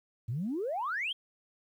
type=exponential sweep; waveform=sine; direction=up; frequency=104.6 to 3330 Hz; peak=-30 dBFS; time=0.28-1.13 s; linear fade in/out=10 ms; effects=tanh soft clip ceiling -26 dBFS + 11-bit